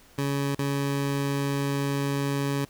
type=tone with dropouts; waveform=20% pulse; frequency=140.2 Hz; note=C#3; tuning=20 cents sharp; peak=-20 dBFS; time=0.18-2.65 s; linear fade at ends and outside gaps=5 ms; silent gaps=0.55-0.588 s; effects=pink hiss -55 dBFS RMS until 2.69 s